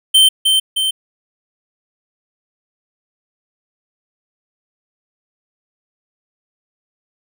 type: tone with echo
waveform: square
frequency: 3108 Hz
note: G7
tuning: 16 cents flat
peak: -7 dBFS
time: 0.14-0.29 s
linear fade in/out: 10 ms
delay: 310 ms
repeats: 2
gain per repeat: -4 dB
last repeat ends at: 0.91 s
effects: none